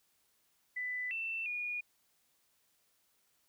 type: tone with pitch steps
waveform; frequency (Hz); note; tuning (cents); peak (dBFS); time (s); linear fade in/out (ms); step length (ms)
sine; 1994 / 2675 / 2444; B6 / E7 / D#7; +16 / +25 / -32; -35; 0.76-1.81; 10; 350
effects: white hiss -74 dBFS RMS until 3.48 s